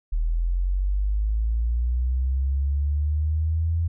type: linear sweep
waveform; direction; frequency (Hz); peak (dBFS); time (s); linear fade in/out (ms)
sine; up; 38.89 to 84.4; -20; 0.12-3.88; 10
effects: none

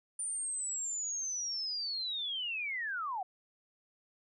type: linear sweep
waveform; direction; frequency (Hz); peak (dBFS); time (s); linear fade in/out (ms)
sine; down; 9230 to 713; -34; 0.19-3.23; 5
effects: none

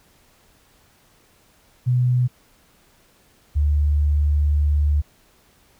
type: tone pair in turn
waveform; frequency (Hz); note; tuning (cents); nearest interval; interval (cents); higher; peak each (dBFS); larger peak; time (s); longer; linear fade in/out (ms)
sine; 124.6 / 73.6; B2 / D2; +16 / +4; major sixth; 912; first; -15; neither; 1.86-2.28 / 3.55-5.02; second; 20
effects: pink hiss -57 dBFS RMS until 5.79 s

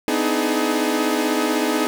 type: tone cluster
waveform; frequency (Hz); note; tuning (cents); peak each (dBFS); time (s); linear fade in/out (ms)
sawtooth; 252.1 / 300.8 / 316.9 / 423.4; B3 / D4 / D#4 / G#4; +36 / +42 / +32 / +33; -20; 0.08-1.87; 0
effects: none

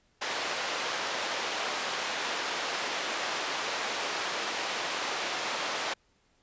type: band-pass noise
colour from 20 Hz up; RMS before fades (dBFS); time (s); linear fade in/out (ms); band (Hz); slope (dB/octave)
pink; -33; 0.21-5.94; 10; 580 to 5300; 12
effects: pink hiss -69 dBFS RMS until 6.42 s + resampled to 16000 Hz

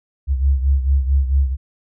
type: beating tone pair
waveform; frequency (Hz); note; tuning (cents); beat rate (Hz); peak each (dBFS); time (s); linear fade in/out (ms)
sine; 67.3 / 71.8; C2 / D2; +49 / -39; 4.5; -14 / -20; 0.27-1.57; 50
effects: none

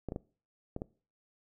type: clicks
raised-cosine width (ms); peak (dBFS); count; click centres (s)
2; -23; 5; 0.087 / 0.121 / 0.161 / 0.764 / 0.819
effects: noise-tail reverb RT60 0.4 s tail -22 dB re dry

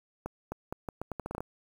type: accelerating click train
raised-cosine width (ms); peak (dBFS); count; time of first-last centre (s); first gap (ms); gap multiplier
1; -21; 12; 0.26-1.405; 260; 0.79
effects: 8-bit

